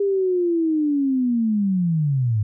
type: linear sweep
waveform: sine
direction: down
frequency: 404.8 to 101.3 Hz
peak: -17 dBFS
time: 0-2.43 s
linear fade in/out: 5 ms
effects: none